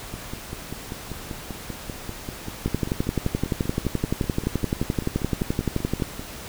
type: two click trains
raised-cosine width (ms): 3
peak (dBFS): -18 / -9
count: 32 / 40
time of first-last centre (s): 0.14-6.195 / 2.66-6.022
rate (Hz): 5.12 / 11.6
effects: pink hiss -38 dBFS RMS until 6.48 s